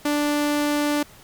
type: tone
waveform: sawtooth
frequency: 293.7 Hz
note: D4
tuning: in tune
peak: -16 dBFS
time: 0.05-1.03 s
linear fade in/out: 5 ms
effects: pink hiss -48 dBFS RMS until 1.23 s